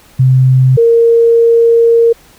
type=tone pair in turn; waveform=sine; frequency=130 / 463.3 Hz; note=C3 / A#4; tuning=-11 / -11 cents; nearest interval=octave + minor seventh; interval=2200 cents; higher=second; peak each=-4 dBFS; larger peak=neither; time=0.19-0.77 / 0.77-2.13 s; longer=second; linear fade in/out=10 ms; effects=pink hiss -43 dBFS RMS until 2.38 s